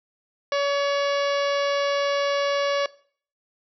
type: harmonic tone with a mistuned harmonic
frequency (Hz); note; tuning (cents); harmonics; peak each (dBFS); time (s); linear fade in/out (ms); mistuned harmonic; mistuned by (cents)
566; C#5; +36; 1 / 2 / 3 / 4 / 5 / 6 / 7 / 8 / 9 / 10; -22 / -28 / -32 / -34 / -36 / -38 / -39 / -40 / -41 / -42; 0.52-2.86; 2; 4; -20
effects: noise-tail reverb RT60 0.5 s tail -20 dB re dry